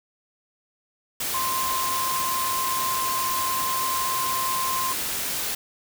sine tone in noise, 1046.5 Hz, C6, in tune, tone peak -25 dBFS, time 1.34-4.93 s, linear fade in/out 5 ms, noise white, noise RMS -28 dBFS, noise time 1.2-5.55 s, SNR 0 dB, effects none

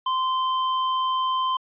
square tone, 1037 Hz, C6, 16 cents flat, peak -22 dBFS, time 0.06-1.57 s, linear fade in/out 5 ms, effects resampled to 8000 Hz

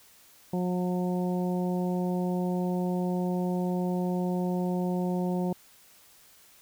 harmonic tone, 180 Hz, F#3, 47 cents flat, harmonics 1 / 2 / 3 / 4 / 5, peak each -27 / -33 / -37 / -39 / -41 dBFS, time 0.53-5.53 s, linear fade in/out 5 ms, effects white hiss -57 dBFS RMS until 6.61 s

